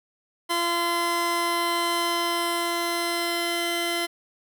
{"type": "tone pair together", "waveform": "15% pulse", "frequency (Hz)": [342.6, 1027.6], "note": ["F4", "C6"], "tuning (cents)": [-33, -32], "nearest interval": "octave + perfect fifth", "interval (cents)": 1901, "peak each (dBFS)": [-20, -20], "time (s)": [0.49, 4.07], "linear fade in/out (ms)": 20, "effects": []}